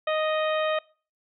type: harmonic tone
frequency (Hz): 622.3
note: D#5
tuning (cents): 0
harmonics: 1 / 2 / 3 / 4 / 5 / 6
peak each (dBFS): -24 / -30 / -34 / -36 / -38 / -40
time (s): 0.07-0.79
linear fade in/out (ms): 5
effects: noise-tail reverb RT60 0.4 s tail -24 dB re dry